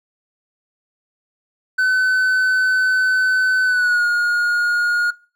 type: tone with pitch glide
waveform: triangle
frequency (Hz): 1514 to 1433.2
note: F#6 to F6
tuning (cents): +39 to +44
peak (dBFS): -12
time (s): 1.78-5.11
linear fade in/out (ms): 10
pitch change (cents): -95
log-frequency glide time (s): 3.64-4.05
effects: noise-tail reverb RT60 0.4 s tail -23 dB re dry